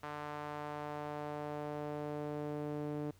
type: tone with band-pass filter sweep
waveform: sawtooth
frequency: 148.4 Hz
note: D3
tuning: 18 cents sharp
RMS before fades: -41 dBFS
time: 0.03-3.11 s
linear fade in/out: 5 ms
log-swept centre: 1100 to 360 Hz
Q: 1.3
effects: added 93 Hz sine -63 dBFS peak until 3.19 s + pink hiss -68 dBFS RMS until 3.19 s

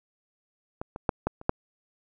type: clicks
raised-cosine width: 1 ms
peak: -19 / -22 / -8 / -11 / -28 / -7 dBFS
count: 6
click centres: 0.815 / 0.961 / 1.092 / 1.27 / 1.414 / 1.494 s
effects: none

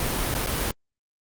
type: noise with dropouts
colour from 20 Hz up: pink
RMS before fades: -26 dBFS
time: 0-0.71 s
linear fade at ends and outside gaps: 2 ms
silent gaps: 0.342-0.349 / 0.463-0.47 s
effects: Opus 32 kbps

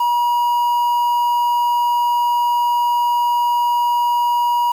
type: tone with quantisation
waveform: triangle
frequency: 960 Hz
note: B5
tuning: 49 cents flat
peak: -12 dBFS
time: 0-4.72 s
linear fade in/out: 5 ms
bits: 6
effects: none

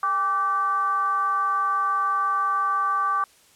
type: tone with frequency modulation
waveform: sine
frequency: 1165 Hz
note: D6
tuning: 14 cents flat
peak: -20 dBFS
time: 0.03-3.24 s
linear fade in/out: 2 ms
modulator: 364 Hz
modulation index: 0.52
effects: white hiss -56 dBFS RMS until 3.55 s + low-pass 11000 Hz 12 dB/octave

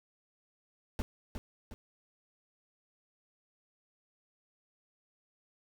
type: noise with echo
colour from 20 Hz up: brown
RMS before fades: -33 dBFS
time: 0.99-1.02 s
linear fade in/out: 0 ms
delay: 360 ms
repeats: 2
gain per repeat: -6 dB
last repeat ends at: 1.74 s
effects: none

